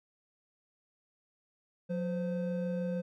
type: tone pair together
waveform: triangle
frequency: 180.6 / 515.4 Hz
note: F#3 / C5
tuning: -42 / -26 cents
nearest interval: octave + tritone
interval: 1816 cents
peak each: -31 / -34 dBFS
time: 1.89-3.02 s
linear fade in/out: 20 ms
effects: none